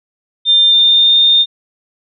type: tone with pitch glide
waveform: sine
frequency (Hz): 3600 to 3636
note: A7 to A#7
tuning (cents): +39 to -44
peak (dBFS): -6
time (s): 0.45-1.46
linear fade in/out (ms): 50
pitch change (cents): +17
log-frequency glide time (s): 0.67-1.17
effects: none

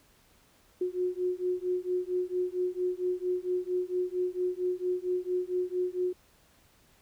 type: beating tone pair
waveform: sine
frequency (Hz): 360.5 / 364.9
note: F#4 / F#4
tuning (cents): -45 / -24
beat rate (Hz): 4.4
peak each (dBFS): -31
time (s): 0.81-6.13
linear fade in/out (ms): 5
effects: pink hiss -63 dBFS RMS until 7.01 s

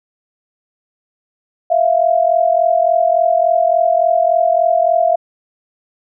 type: tone pair together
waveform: sine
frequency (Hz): 655 / 698.5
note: E5 / F5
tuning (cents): -11 / 0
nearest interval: minor second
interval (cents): 111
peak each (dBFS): -13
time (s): 1.7-5.16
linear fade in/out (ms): 10
effects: none

